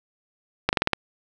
slowing click train, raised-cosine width 0.3 ms, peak -3 dBFS, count 6, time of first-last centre 0.69-0.933 s, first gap 39 ms, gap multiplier 1.11, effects none

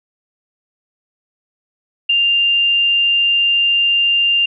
sine tone with ADSR envelope, 2794 Hz, F7, in tune, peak -8 dBFS, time 2.09-4.46 s, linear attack 10 ms, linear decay 4 ms, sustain -3 dB, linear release 7 ms, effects none

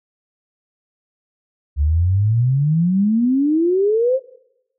sine exponential sweep, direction up, 69.5 to 543 Hz, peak -13 dBFS, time 1.76-4.2 s, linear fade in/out 50 ms, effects noise-tail reverb RT60 0.9 s tail -22 dB re dry

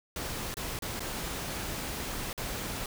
pink noise with dropouts, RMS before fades -36 dBFS, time 0.16-2.86 s, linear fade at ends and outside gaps 2 ms, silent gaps 0.542-0.569 / 0.79-0.822 / 0.995-1.004 / 2.33-2.377 s, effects none

